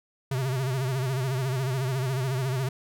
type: tone with vibrato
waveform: square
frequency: 130.9 Hz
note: C3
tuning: 1 cent sharp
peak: -26 dBFS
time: 0.31-2.69 s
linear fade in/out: 5 ms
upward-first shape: sine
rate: 14 Hz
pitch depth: 93 cents each way
effects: none